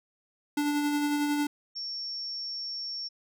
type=tone with tremolo; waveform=square; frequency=292.6 Hz; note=D4; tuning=6 cents flat; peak=-25 dBFS; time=0.57-1.47 s; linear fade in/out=5 ms; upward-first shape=sine; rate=11 Hz; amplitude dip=30%
type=tone; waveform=sine; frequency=5470 Hz; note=F8; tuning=37 cents flat; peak=-33 dBFS; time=1.75-3.09 s; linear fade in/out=20 ms
effects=none